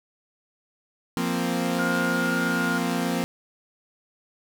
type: chord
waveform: sawtooth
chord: F suspended fourth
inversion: none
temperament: equal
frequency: 174.61 / 233.1 / 261.6 Hz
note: F3 / Bb3 / C4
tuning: 0 / 0 / 0 cents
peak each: -24 dBFS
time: 1.17-3.24 s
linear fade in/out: 0 ms
type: tone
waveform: sine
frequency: 1420 Hz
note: F6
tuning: 28 cents sharp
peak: -26 dBFS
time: 1.79-2.78 s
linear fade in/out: 0 ms
effects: none